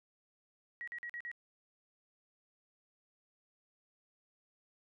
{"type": "tone bursts", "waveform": "sine", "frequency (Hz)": 1909, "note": "A#6", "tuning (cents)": 41, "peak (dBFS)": -40, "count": 5, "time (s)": [0.81, 1.315], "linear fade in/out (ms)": 0, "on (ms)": 65, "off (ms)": 45, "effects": []}